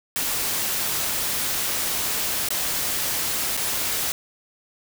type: noise with dropouts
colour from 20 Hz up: white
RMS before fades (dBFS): -25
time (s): 0.16-4.12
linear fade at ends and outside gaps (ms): 0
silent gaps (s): 2.487-2.505 / 3.568-3.575
effects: none